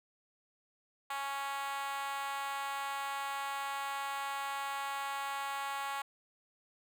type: tone with high-pass filter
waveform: 5% pulse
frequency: 277.2 Hz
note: C#4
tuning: in tune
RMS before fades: -38 dBFS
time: 1.1-6.02 s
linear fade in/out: 5 ms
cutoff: 930 Hz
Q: 7.1
effects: none